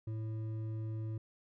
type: tone with hard clipping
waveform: sine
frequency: 110 Hz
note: A2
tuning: in tune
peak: -38 dBFS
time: 0.07-1.18 s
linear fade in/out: 5 ms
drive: 7 dB
effects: none